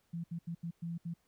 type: tone bursts at uneven times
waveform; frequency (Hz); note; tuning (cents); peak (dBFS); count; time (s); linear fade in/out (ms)
sine; 168.6; E3; +39; -36; 6; 0.13-0.24 / 0.31-0.39 / 0.47-0.55 / 0.63-0.71 / 0.82-0.98 / 1.05-1.14; 10
effects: pink hiss -75 dBFS RMS until 1.27 s